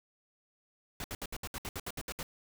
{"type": "noise bursts", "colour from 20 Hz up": "pink", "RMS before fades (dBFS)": -39, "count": 12, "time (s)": [1, 2.23], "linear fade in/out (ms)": 2, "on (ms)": 42, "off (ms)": 66, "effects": []}